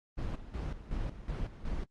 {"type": "noise with tremolo", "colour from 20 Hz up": "brown", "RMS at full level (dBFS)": -35, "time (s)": [0.17, 1.86], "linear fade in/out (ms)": 20, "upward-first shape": "square", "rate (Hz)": 2.7, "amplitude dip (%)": 70, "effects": ["low-pass 5000 Hz 12 dB/octave", "Opus 24 kbps"]}